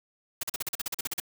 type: noise bursts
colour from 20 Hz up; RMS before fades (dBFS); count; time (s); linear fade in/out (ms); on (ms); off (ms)
white; -31; 13; 0.41-1.201; 5; 23; 41
effects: none